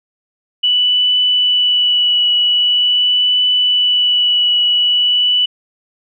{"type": "tone with vibrato", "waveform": "sine", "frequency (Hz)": 2960, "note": "F#7", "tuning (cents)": 0, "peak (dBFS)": -10, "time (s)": [0.63, 5.46], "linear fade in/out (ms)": 10, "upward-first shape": "triangle", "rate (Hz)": 0.44, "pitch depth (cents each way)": 15, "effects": []}